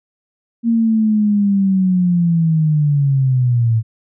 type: linear sweep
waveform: sine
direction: down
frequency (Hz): 233.4 to 110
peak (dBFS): -11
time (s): 0.63-3.83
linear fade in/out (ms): 50
effects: none